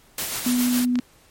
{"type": "noise with tremolo", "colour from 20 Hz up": "white", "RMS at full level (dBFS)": -26, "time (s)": [0.18, 0.85], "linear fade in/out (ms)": 2, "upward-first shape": "sine", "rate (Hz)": 7.2, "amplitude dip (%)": 40}
{"type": "tone", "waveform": "sine", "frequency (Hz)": 246.9, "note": "B3", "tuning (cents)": 0, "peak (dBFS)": -18, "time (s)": [0.46, 1], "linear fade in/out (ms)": 5}
{"type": "clicks", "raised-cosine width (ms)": 0.2, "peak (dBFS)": -15, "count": 2, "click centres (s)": [0.956, 0.989]}
{"effects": ["pink hiss -55 dBFS RMS until 1.3 s", "MP3 64 kbps"]}